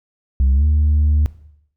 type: tone with pitch glide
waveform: sine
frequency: 66.5 to 75.08 Hz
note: C2 to D2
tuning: +29 to +39 cents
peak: -9 dBFS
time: 0.4-1.26 s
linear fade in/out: 0 ms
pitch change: +210 cents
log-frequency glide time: 0.53-0.65 s
effects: noise-tail reverb RT60 0.7 s tail -18 dB re dry + tanh soft clip ceiling -10 dBFS